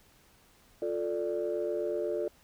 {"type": "chord", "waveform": "sine", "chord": "D minor", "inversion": "first", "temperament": "just", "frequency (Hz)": [352.4, 440.5, 587.3], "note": ["F4", "A4", "D5"], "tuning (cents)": [16, 2, 0], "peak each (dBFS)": -33, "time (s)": [0.82, 2.28], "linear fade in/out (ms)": 2, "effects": ["tanh soft clip ceiling -22 dBFS", "pink hiss -62 dBFS RMS until 2.43 s"]}